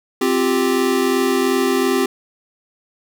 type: chord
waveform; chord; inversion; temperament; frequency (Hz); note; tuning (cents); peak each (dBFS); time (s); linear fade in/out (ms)
square; C suspended fourth; none; equal; 261.6 / 349.2 / 392; C4 / F4 / G4; 0 / 0 / 0; -20 / -22 / -19; 0.21-2.06; 5
effects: none